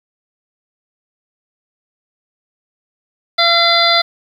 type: harmonic tone with a mistuned harmonic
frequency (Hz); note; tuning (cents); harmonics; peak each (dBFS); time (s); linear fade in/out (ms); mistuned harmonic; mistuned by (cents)
682; F5; -41; 1 / 2 / 3 / 5 / 6 / 7; -16 / -17 / -17 / -16 / -16 / -18; 3.38-4.02; 10; 5; +55
effects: 7-bit